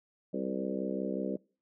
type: harmonic tone with a mistuned harmonic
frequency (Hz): 65.41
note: C2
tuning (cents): 0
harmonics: 3 / 4 / 5 / 6 / 7 / 8 / 9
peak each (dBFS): -37 / -38 / -39 / -40 / -40 / -41 / -42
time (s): 0.33-1.37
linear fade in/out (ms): 10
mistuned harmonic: 8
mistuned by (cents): -29
effects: noise-tail reverb RT60 0.4 s tail -25 dB re dry